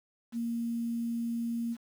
sine tone with quantisation, 233.1 Hz, A#3, in tune, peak -30 dBFS, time 0.32-1.77 s, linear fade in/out 50 ms, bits 9, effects none

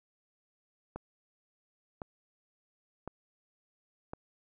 click train, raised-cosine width 1 ms, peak -25 dBFS, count 4, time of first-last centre 0.96-4.135 s, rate 0.945 Hz, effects none

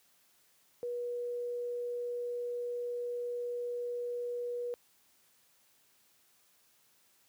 sine tone, 483.7 Hz, B4, 36 cents flat, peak -34 dBFS, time 0.83-4.74 s, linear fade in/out 0 ms, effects white hiss -68 dBFS RMS until 7.28 s + high-pass 80 Hz 12 dB/octave

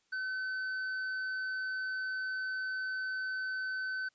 sine tone with hard clipping, 1522 Hz, F#6, 48 cents sharp, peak -35 dBFS, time 0.12-4.09 s, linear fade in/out 10 ms, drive 4 dB, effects white hiss -74 dBFS RMS until 4.14 s + resampled to 16000 Hz

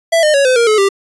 square tone with pitch steps, 663 / 608 / 557.5 / 511.2 / 468.8 / 429.9 / 394.2 Hz, E5 / D#5 / C#5 / C5 / A#4 / A4 / G4, +10 / -40 / +10 / -40 / +10 / -40 / +10 cents, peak -9 dBFS, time 0.12-0.89 s, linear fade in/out 10 ms, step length 110 ms, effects resampled to 24000 Hz

